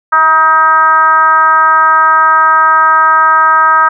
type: tone with frequency modulation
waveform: sine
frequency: 1264 Hz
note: D#6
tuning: 27 cents sharp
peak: -4 dBFS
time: 0.12-3.89 s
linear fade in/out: 10 ms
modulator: 311 Hz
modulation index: 1
effects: none